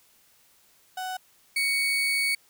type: tone pair in turn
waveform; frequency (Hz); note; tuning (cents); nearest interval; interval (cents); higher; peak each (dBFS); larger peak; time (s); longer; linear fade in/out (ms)
35% pulse; 745 / 2232; F#5 / C#7; +12 / +11; octave + perfect fifth; 1899; second; -29 / -21; second; 0.97-1.17 / 1.56-2.35; second; 5
effects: white hiss -61 dBFS RMS until 2.49 s